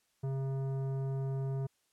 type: tone with tanh clipping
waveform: sine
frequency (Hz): 134.9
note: C#3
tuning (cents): -47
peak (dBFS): -34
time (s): 0.23-1.67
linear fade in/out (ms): 10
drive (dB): 13
effects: white hiss -75 dBFS RMS until 1.92 s + low-pass 11000 Hz 12 dB/octave